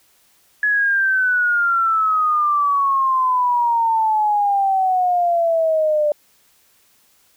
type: exponential sweep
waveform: sine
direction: down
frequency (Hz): 1700 to 590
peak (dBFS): -14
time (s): 0.63-6.12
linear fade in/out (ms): 2
effects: white hiss -57 dBFS RMS until 7.36 s